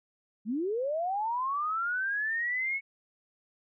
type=linear sweep; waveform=sine; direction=up; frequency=196.3 to 2217 Hz; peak=-28 dBFS; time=0.45-2.81 s; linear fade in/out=50 ms; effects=none